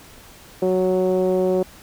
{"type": "tone with low-pass filter", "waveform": "10% pulse", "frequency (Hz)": 185, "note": "F#3", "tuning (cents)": 0, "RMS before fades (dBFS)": -19, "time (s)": [0.62, 1.63], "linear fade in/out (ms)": 5, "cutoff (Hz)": 460, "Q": 3.5, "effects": ["pink hiss -45 dBFS RMS until 1.82 s"]}